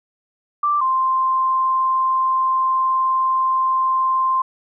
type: tone pair in turn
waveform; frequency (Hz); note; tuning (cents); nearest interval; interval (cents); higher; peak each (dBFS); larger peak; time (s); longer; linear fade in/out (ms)
sine; 1175 / 1046.8; D6 / C6; +1 / 0; major second; 201; first; -15; neither; 0.63-0.81 / 0.81-4.42; second; 5
effects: none